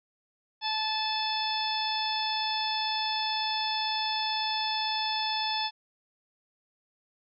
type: harmonic tone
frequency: 871 Hz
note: A5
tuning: 18 cents flat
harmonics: 1 / 2 / 3 / 4 / 5 / 6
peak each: -31 / -40 / -38 / -33 / -37 / -35 dBFS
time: 0.61-5.71 s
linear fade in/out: 50 ms
effects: none